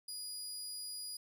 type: tone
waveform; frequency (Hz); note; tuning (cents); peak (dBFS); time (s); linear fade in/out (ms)
25% pulse; 4900; D#8; -27; -37; 0.08-1.17; 5
effects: none